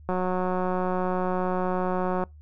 click train, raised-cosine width 1 ms, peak -14 dBFS, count 394, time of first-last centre 0.09-2.238 s, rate 183 Hz, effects noise-tail reverb RT60 0.2 s tail -26 dB re dry + added 75 Hz sine -45 dBFS peak until 2.41 s

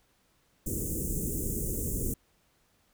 pink band-stop noise, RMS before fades -32 dBFS, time 0.66-2.14 s, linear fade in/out 5 ms, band 460 to 6900 Hz, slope 48 dB/octave, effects pink hiss -69 dBFS RMS until 2.93 s

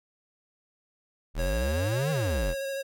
square exponential two-way sweep, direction up then down, 36.77 to 162.5 to 36.77 Hz, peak -27 dBFS, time 1.34-2.55 s, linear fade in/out 50 ms, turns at 2.11 s
square tone with vibrato, 546 Hz, C#5, 26 cents flat, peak -31 dBFS, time 1.38-2.83 s, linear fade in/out 20 ms, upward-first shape square, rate 13 Hz, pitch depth 12 cents each way
effects none

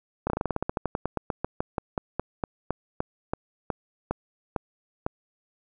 slowing click train, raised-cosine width 1 ms, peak -12 dBFS, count 29, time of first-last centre 0.27-5.065 s, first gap 30 ms, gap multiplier 1.11, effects none

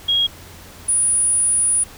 sine tone pair in turn, 3285 / 9734 Hz, G#7 / D#9, -20 / -39 cents, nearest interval octave + perfect fifth, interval 1881 cents, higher second, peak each -14 dBFS, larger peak neither, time 0.08-0.27 / 0.88-1.84 s, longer second, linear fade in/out 10 ms, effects added 87 Hz sine -44 dBFS peak until 1.97 s + pink hiss -41 dBFS RMS until 1.97 s

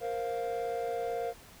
triangle chord, Bb suspended second, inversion none, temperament just, 466.2 / 524.4 / 699.2 Hz, Bb4 / C5 / F5, 0 / +4 / +2 cents, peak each -32 / -36 / -33 dBFS, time 0-1.34 s, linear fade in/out 50 ms, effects tanh soft clip ceiling -22 dBFS + pink hiss -54 dBFS RMS until 1.6 s

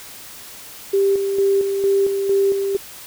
sine tone with tremolo, 393.8 Hz, G4, 8 cents sharp, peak -13 dBFS, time 0.93-2.77 s, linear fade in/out 10 ms, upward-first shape square, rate 2.2 Hz, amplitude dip 45%, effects white hiss -38 dBFS RMS until 3.06 s

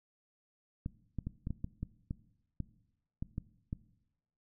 clicks, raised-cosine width 5 ms, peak -24 dBFS, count 12, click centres 0.861 / 1.187 / 1.27 / 1.471 / 1.506 / 1.644 / 1.83 / 2.109 / 2.603 / 3.225 / 3.381 / 3.729 s, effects noise-tail reverb RT60 0.9 s tail -19 dB re dry

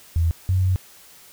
sine tone pair in turn, 83 / 92.87 Hz, E2 / F#2, +12 / +7 cents, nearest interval major second, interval 195 cents, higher second, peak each -16 dBFS, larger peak neither, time 0.16-0.31 / 0.49-0.76 s, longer second, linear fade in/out 0 ms, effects white hiss -48 dBFS RMS until 1.32 s

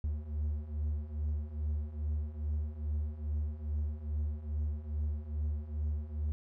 triangle beating tone pair, 73.42 / 75.82 Hz, D2 / D#2, 0 / -44 cents, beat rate 2.4 Hz, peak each -36 / -32 dBFS, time 0.04-6.32 s, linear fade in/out 0 ms, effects none

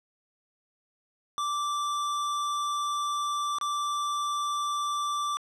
square tone with dropouts, 1171 Hz, D6, 5 cents flat, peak -28 dBFS, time 1.38-5.37 s, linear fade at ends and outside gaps 0 ms, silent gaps 3.585-3.612 s, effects low-pass 8000 Hz 12 dB/octave

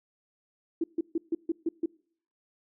sine tone bursts, 331.1 Hz, E4, 8 cents sharp, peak -24 dBFS, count 7, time 0.81-1.86 s, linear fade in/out 5 ms, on 30 ms, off 140 ms, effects noise-tail reverb RT60 0.6 s tail -25 dB re dry

